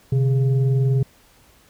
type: tone with frequency modulation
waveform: sine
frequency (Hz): 130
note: C3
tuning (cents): -11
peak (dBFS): -15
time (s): 0.12-1.03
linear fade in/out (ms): 5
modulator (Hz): 280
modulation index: 0.46
effects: pink hiss -54 dBFS RMS until 1.69 s